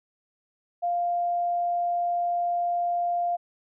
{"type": "tone", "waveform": "sine", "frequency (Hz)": 698.5, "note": "F5", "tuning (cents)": 0, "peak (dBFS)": -23, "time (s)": [0.82, 3.37], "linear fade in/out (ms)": 20, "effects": []}